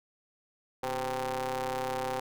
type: ring-modulated tone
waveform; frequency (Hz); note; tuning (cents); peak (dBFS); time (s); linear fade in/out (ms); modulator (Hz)
sawtooth; 133; C3; +29; -24; 0.83-2.2; 5; 648
effects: none